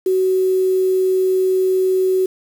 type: tone with quantisation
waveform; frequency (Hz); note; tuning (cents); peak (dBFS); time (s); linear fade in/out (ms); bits
sine; 374.8; F#4; +22; -13; 0.06-2.26; 5; 6
effects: none